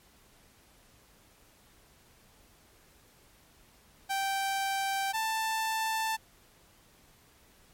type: tone pair in turn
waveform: sawtooth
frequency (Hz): 781 / 885.7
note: G5 / A5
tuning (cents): -7 / +11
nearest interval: major second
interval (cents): 218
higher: second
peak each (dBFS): -25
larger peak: neither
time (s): 4.09-5.13 / 5.13-6.17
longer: neither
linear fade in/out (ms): 20
effects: pink hiss -61 dBFS RMS until 7.73 s + MP3 64 kbps